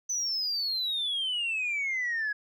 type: exponential sweep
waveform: sine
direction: down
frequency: 6100 to 1661.2 Hz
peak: -26 dBFS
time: 0.09-2.33 s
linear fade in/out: 10 ms
effects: tanh soft clip ceiling -25 dBFS